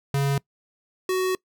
square tone pair in turn, 139.4 / 372.2 Hz, C#3 / F#4, +10 / +10 cents, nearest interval octave + perfect fourth, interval 1700 cents, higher second, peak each -21 / -22 dBFS, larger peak first, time 0.14-0.38 / 1.09-1.35 s, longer second, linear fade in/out 2 ms, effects noise-tail reverb RT60 0.1 s tail -23 dB re dry

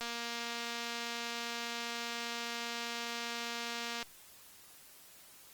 click train, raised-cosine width 0.2 ms, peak -22 dBFS, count 945, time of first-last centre 0.01-4.027 s, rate 235 Hz, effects white hiss -57 dBFS RMS until 5.53 s + Opus 24 kbps

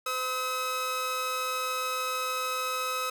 sawtooth tone pair together, 510 / 1281.8 Hz, C5 / E6, -44 / -49 cents, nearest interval octave + major third, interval 1595 cents, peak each -32 / -26 dBFS, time 0.06-3.1 s, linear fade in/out 5 ms, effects none

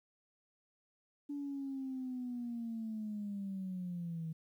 sine linear sweep, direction down, 289.1 to 159 Hz, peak -37 dBFS, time 1.29-4.33 s, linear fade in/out 10 ms, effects tanh soft clip ceiling -33 dBFS + 12-bit

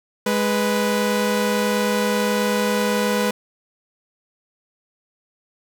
sawtooth tone pair together, 207.7 / 493.9 Hz, G#3 / B4, 0 / 0 cents, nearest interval octave + minor third, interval 1500 cents, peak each -17 dBFS, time 0.26-3.31 s, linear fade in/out 5 ms, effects none

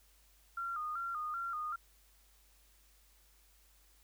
sine tone with vibrato, 1299 Hz, E6, 26 cents flat, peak -36 dBFS, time 0.57-1.76 s, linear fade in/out 5 ms, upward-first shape square, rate 2.6 Hz, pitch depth 97 cents each way, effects added 50 Hz sine -66 dBFS peak until 4.03 s + white hiss -68 dBFS RMS until 4.03 s

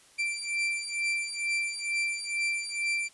40% pulse beating tone pair, 2349 / 2351.2 Hz, D7 / D7, 0 / +1 cents, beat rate 2.2 Hz, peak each -31 dBFS, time 0.18-3.09 s, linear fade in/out 20 ms, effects white hiss -58 dBFS RMS until 3.13 s + resampled to 24000 Hz

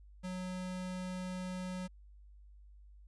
square tone, 183.6 Hz, F#3, 13 cents flat, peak -39 dBFS, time 0.23-1.88 s, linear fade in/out 20 ms, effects added 50 Hz sine -54 dBFS peak until 3.07 s + resampled to 24000 Hz

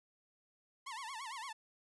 sawtooth tone with vibrato, 987.8 Hz, B5, in tune, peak -39 dBFS, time 0.86-1.53 s, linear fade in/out 10 ms, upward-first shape sine, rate 8.8 Hz, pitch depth 220 cents each way, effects resampled to 24000 Hz

